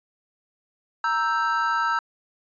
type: chord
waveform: triangle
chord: E diminished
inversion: second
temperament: equal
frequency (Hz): 932.3 / 1318.5 / 1568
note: Bb5 / E6 / G6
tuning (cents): 0 / 0 / 0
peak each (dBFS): -24 / -22 / -25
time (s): 1.04-1.99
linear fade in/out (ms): 2
effects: resampled to 16000 Hz